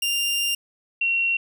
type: tone pair in turn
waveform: sawtooth / sine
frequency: 2794 / 2735 Hz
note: F7 / F7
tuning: 0 / -37 cents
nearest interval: unison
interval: 37 cents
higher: first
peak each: -18 / -19 dBFS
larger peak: first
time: 0.02-0.55 / 1.01-1.37 s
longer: first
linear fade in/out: 5 ms
effects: none

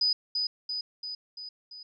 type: tone with echo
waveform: sine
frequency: 4978 Hz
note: D#8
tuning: in tune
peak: -22 dBFS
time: 0.01-0.13 s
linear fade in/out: 5 ms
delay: 340 ms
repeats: 5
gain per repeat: -4 dB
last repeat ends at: 1.83 s
effects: none

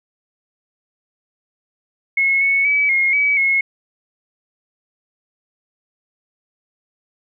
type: tone with pitch steps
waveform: sine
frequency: 2178 / 2209 / 2288 / 2148 / 2280 / 2172 Hz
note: C#7 / C#7 / D7 / C7 / C#7 / C#7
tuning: -31 / -7 / -46 / +45 / +48 / -36 cents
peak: -13 dBFS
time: 2.17-3.61 s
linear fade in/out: 5 ms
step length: 240 ms
effects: none

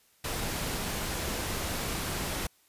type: noise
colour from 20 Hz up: pink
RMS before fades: -33 dBFS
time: 0.24-2.47 s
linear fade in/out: 5 ms
effects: white hiss -65 dBFS RMS until 2.68 s + resampled to 32000 Hz

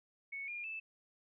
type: tone with pitch steps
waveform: sine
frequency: 2213 / 2413 / 2632 Hz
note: C#7 / D7 / E7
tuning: -3 / +46 / -3 cents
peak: -40 dBFS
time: 0.32-0.8 s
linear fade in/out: 10 ms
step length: 160 ms
effects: none

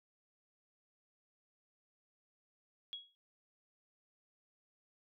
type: tone with exponential decay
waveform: sine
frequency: 3322 Hz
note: G#7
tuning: in tune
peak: -38 dBFS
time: 2.93-3.15 s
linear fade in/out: 0 ms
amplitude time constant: 46 ms
effects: none

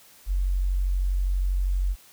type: tone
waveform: sine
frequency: 46.25 Hz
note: F#1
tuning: in tune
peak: -21 dBFS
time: 0.26-1.96 s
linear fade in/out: 50 ms
effects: white hiss -53 dBFS RMS until 2.12 s

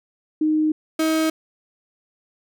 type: tone pair in turn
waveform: sine / 35% pulse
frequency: 309.3 / 317.6 Hz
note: D#4 / D#4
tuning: -10 / +36 cents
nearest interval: unison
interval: 46 cents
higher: second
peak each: -16 / -16 dBFS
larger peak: neither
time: 0.41-0.72 / 0.99-1.3 s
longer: neither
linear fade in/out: 5 ms
effects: none

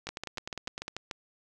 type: two click trains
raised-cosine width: 0.2 ms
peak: -19 / -18 dBFS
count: 9 / 8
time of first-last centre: 0.07-0.881 / 0.09-1.112 s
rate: 9.87 / 6.85 Hz
effects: none

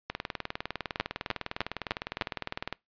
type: two click trains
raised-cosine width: 0.3 ms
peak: -16 / -10 dBFS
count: 53 / 5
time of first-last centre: 0.1-2.726 / 1-2.212 s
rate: 19.8 / 3.3 Hz
effects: noise-tail reverb RT60 0.2 s tail -24 dB re dry + resampled to 11025 Hz

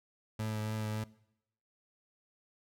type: tone with vibrato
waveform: 30% pulse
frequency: 108.3 Hz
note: A2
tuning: 27 cents flat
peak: -31 dBFS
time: 0.39-1.04 s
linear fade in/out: 5 ms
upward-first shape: triangle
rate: 3.5 Hz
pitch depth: 19 cents each way
effects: noise-tail reverb RT60 0.8 s tail -21 dB re dry

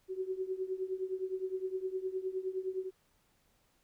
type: tone with tremolo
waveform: sine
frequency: 376 Hz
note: F#4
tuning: 28 cents sharp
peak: -30 dBFS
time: 0.08-2.91 s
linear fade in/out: 50 ms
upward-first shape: triangle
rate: 9.7 Hz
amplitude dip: 90%
effects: pink hiss -72 dBFS RMS until 3.83 s

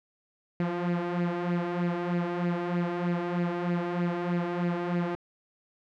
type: tone with flanger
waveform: sawtooth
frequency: 174.61 Hz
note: F3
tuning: in tune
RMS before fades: -29 dBFS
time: 0.6-5.15 s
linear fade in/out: 0 ms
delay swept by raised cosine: 0.42 to 3.22 ms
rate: 3.2 Hz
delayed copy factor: +0.6
effects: low-pass 2000 Hz 12 dB/octave

